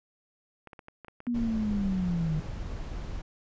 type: clicks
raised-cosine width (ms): 0.5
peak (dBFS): -30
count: 8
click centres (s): 0.673 / 0.732 / 0.792 / 0.884 / 1.047 / 1.083 / 1.204 / 1.268
type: linear sweep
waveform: sine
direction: down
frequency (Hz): 243.8 to 151.1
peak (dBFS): -26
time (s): 1.27-2.4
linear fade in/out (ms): 5
type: noise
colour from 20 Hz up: brown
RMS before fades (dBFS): -36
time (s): 1.34-3.22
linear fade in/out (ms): 10
effects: resampled to 16000 Hz